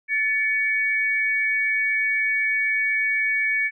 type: tone pair together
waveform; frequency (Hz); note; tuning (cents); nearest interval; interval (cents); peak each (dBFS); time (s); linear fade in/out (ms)
sine; 1747 / 2248; A6 / C#7; -13 / +24; major third; 437; -24 / -21; 0.08-3.71; 50
effects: none